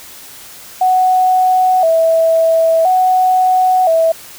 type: tone with vibrato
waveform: sine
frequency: 696 Hz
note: F5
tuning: 6 cents flat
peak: -8 dBFS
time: 0.81-4.12 s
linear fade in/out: 5 ms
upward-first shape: square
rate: 0.49 Hz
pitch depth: 110 cents each way
effects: white hiss -35 dBFS RMS until 4.38 s